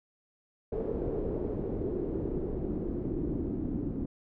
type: noise with low-pass filter sweep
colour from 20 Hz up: pink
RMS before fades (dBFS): -33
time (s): 0.72-4.06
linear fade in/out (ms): 5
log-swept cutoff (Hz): 460 to 290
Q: 3.6
effects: none